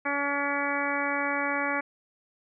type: harmonic tone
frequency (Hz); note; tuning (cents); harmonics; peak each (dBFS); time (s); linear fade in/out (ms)
283.9; C#4; +41; 1 / 2 / 3 / 4 / 5 / 6 / 7 / 8; -34 / -34 / -34 / -34 / -34 / -34 / -34 / -34; 0.05-1.81; 10
effects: none